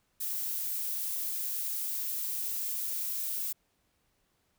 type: noise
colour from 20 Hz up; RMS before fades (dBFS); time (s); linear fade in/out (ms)
violet; -34; 0.2-3.53; 10
effects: pink hiss -74 dBFS RMS until 4.58 s